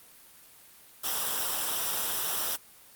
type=noise with comb filter; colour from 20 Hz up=white; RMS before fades=-30 dBFS; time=1.03-2.57 s; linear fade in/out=20 ms; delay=0.45 ms; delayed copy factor=-0.6; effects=white hiss -54 dBFS RMS until 2.95 s + Opus 32 kbps